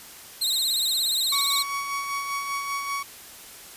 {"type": "tone with vibrato", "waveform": "sawtooth", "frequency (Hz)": 3951, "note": "B7", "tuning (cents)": 0, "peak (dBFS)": -19, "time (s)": [0.41, 1.63], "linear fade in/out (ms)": 10, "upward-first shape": "triangle", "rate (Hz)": 17, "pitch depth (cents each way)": 140}
{"type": "tone with tremolo", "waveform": "30% pulse", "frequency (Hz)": 1121, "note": "C#6", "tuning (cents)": 19, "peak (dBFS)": -23, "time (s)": [1.32, 3.03], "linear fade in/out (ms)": 5, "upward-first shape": "sine", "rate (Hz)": 5.1, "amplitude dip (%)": 40}
{"effects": ["white hiss -44 dBFS RMS until 3.76 s", "resampled to 32000 Hz"]}